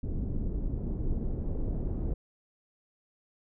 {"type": "noise with low-pass filter sweep", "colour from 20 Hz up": "brown", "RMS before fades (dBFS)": -31, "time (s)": [0.03, 2.14], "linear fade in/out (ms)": 10, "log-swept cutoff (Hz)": [300, 460], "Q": 1.2, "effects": []}